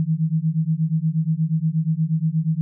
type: beating tone pair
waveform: sine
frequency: 155.56 / 163.96 Hz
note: D#3 / E3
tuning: 0 / -9 cents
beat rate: 8.4 Hz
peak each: -21 dBFS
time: 0-2.61 s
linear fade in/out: 0 ms
effects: none